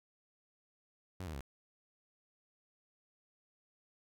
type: tone with pitch steps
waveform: sawtooth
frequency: 92.5 / 79.14 / 67.71 Hz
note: F#2 / D#2 / C#2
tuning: 0 / +30 / -40 cents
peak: -37 dBFS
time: 1.2-1.407 s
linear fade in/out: 0 ms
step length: 69 ms
effects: none